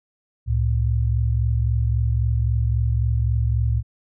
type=tone pair together; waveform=sine; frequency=68.66 / 112.4 Hz; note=C#2 / A2; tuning=-16 / +37 cents; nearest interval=major sixth; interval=853 cents; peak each=-20 dBFS; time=0.46-3.83 s; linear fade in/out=50 ms; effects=none